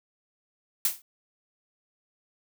blue noise with exponential decay, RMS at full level -20 dBFS, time 0.85-1.02 s, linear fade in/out 2 ms, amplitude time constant 36 ms, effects none

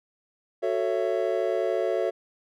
triangle chord, F# minor seventh, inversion none, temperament just, 370 / 444 / 555 / 666 Hz, F#4 / A4 / C#5 / E5, 0 / +16 / +2 / +18 cents, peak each -27 dBFS, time 0.62-2.11 s, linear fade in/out 20 ms, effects none

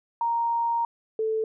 sine tone pair in turn, 932.3 / 440 Hz, A#5 / A4, 0 / 0 cents, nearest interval octave + minor second, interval 1300 cents, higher first, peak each -22 / -23 dBFS, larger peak first, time 0.21-0.85 / 1.19-1.44 s, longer first, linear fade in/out 2 ms, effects none

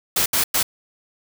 white noise bursts at uneven times, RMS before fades -19 dBFS, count 3, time 0.16-0.26 / 0.33-0.44 / 0.54-0.63 s, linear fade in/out 5 ms, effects none

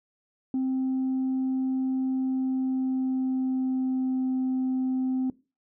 sine tone with pitch glide, 261.6 to 258.9 Hz, C4 to C4, 0 to -18 cents, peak -22 dBFS, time 0.54-5.3 s, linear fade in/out 2 ms, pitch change -18 cents, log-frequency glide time 2.13-4.3 s, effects noise-tail reverb RT60 0.3 s tail -20 dB re dry + tanh soft clip ceiling -22 dBFS

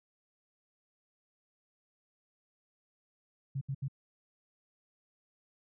sine tone bursts, 136.3 Hz, C#3, 29 cents flat, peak -32 dBFS, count 3, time 3.55-3.883 s, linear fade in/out 10 ms, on 63 ms, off 72 ms, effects none

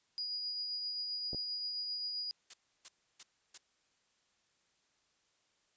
sine tone with tremolo, 4896 Hz, D#8, 29 cents flat, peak -35 dBFS, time 0.18-2.31 s, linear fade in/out 0 ms, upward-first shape triangle, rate 7.6 Hz, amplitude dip 30%
clicks, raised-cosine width 2 ms, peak -30 dBFS, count 2, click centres 1.332 / 1.347 s
blue noise bursts, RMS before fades -45 dBFS, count 4, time 2.5-3.578 s, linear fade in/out 5 ms, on 37 ms, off 310 ms
effects white hiss -75 dBFS RMS until 5.76 s + resampled to 16000 Hz

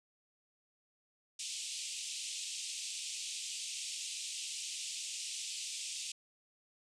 white band-pass noise, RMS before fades -42 dBFS, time 1.39-6.12 s, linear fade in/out 5 ms, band 2500 to 8700 Hz, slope 48 dB/octave, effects none

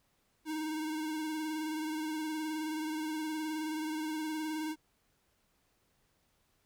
square tone with vibrato, 311.4 Hz, D#4, 2 cents sharp, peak -35 dBFS, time 0.45-4.76 s, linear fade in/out 50 ms, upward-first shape sine, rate 19 Hz, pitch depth 33 cents each way, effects pink hiss -74 dBFS RMS until 6.65 s

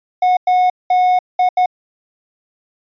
triangle tone bursts at uneven times, 730 Hz, F#5, 24 cents flat, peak -8 dBFS, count 5, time 0.22-0.37 / 0.47-0.7 / 0.9-1.19 / 1.39-1.49 / 1.57-1.66 s, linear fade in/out 5 ms, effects resampled to 11025 Hz

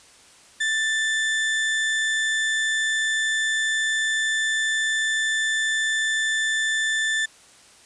35% pulse tone, 1767 Hz, A6, 7 cents sharp, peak -19 dBFS, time 0.6-7.26 s, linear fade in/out 10 ms, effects white hiss -51 dBFS RMS until 7.85 s + resampled to 22050 Hz

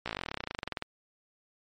slowing click train, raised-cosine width 0.3 ms, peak -17 dBFS, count 26, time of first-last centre 0.06-0.824 s, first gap 16 ms, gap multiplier 1.05, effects MP3 48 kbps

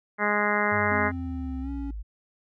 harmonic tone, 207.7 Hz, G#3, in tune, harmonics 1 / 2 / 3 / 4 / 5 / 6 / 7 / 8 / 9 / 10, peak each -31 / -31 / -31 / -31 / -31 / -31 / -31 / -31 / -31 / -31 dBFS, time 0.18-1.12 s, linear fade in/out 50 ms
sine linear sweep, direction down, 103.83 to 49.98 Hz, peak -32 dBFS, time 0.71-2.03 s, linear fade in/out 20 ms
triangle tone with pitch glide, 261.6 to 278.8 Hz, C4 to C#4, 0 to +10 cents, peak -30 dBFS, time 0.91-1.91 s, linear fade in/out 5 ms, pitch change +110 cents, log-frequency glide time 1.61-1.7 s
effects none

